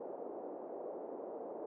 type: band-pass noise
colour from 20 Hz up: pink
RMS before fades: -45 dBFS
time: 0-1.66 s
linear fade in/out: 5 ms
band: 360 to 660 Hz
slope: 24 dB/octave
effects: none